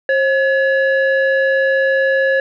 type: tone pair together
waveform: sine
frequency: 535.5 / 1700 Hz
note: C5 / G#6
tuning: +40 / +40 cents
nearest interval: octave + minor sixth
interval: 2000 cents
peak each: -12 / -14 dBFS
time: 0.09-2.4 s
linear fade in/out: 2 ms
effects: tanh soft clip ceiling -8 dBFS